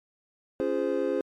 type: chord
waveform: triangle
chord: Db major seventh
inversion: none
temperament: just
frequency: 277.2 / 346.5 / 415.8 / 519.7 Hz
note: Db4 / F4 / Ab4 / C5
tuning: 0 / -14 / +2 / -12 cents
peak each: -30 / -29 / -28 / -27 dBFS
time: 0.6-1.21 s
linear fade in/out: 0 ms
effects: MP3 64 kbps